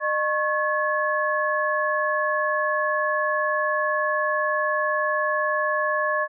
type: tone cluster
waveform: sine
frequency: 608 / 1094 / 1708 Hz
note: D#5 / C#6 / G#6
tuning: -40 / -23 / +48 cents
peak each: -25 dBFS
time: 0-6.28 s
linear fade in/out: 50 ms
effects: none